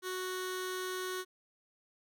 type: tone with notch filter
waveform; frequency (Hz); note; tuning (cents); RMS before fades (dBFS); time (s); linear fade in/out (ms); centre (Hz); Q
15% pulse; 370; F#4; 0; -38; 0.02-1.25; 50; 760; 1.3
effects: none